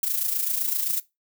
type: noise with amplitude modulation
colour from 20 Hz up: violet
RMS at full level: -23 dBFS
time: 0.03-1 s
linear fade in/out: 2 ms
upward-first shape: sine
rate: 27.7 Hz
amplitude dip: 60%
effects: noise-tail reverb RT60 0.2 s tail -19 dB re dry